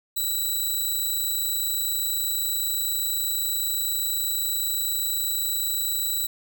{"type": "tone", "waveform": "5% pulse", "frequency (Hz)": 3941, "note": "B7", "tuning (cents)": -4, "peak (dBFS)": -16, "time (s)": [0.16, 6.27], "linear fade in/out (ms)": 10, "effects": []}